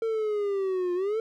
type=linear two-way sweep; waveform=triangle; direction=down then up; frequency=455.1 to 350.9 to 455.1 Hz; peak=-23 dBFS; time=0.02-1.2 s; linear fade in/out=2 ms; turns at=0.94 s; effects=none